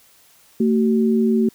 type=tone pair together; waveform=sine; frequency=225.2 / 378.7 Hz; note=A3 / F#4; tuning=+40 / +40 cents; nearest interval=major sixth; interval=900 cents; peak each=-15 / -20 dBFS; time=0.6-1.49 s; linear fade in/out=5 ms; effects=white hiss -53 dBFS RMS until 1.54 s